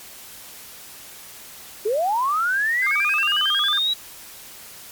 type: linear sweep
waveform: sine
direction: up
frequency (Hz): 392 to 3907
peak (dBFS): -18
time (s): 1.85-3.94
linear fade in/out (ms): 10
type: tone with vibrato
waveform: triangle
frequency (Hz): 1396.9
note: F6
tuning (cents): 0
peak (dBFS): -22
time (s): 2.82-3.79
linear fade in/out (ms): 5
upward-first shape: square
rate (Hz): 11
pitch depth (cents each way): 240
effects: white hiss -41 dBFS RMS until 4.91 s + MP3 96 kbps